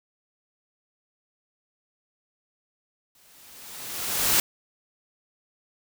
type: noise with exponential growth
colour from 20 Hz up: white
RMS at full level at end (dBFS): -19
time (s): 3.15-4.4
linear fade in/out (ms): 2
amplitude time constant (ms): 270
effects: none